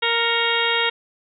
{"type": "harmonic tone with a mistuned harmonic", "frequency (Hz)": 466.2, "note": "A#4", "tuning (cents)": 0, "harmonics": [1, 2, 3, 4, 5, 6, 7, 8], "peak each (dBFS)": [-26, -26, -26, -26, -26, -26, -26, -26], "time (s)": [0.02, 0.9], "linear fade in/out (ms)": 10, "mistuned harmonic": 5, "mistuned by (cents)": -81, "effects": []}